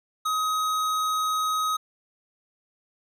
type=tone with tanh clipping; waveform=sine; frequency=1263 Hz; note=D#6; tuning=26 cents sharp; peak=-25 dBFS; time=0.25-1.77 s; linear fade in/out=10 ms; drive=18 dB; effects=none